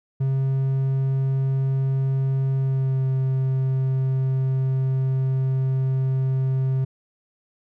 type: tone with pitch glide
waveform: triangle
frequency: 134.2 to 132.12 Hz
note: C3 to C3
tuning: +44 to +17 cents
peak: -17 dBFS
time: 0.2-6.85 s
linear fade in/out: 10 ms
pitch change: -27 cents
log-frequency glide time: 2.57-3.06 s
effects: none